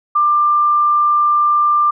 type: tone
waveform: sine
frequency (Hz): 1189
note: D6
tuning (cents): +21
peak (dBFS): -10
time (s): 0.15-1.91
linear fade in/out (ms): 10
effects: none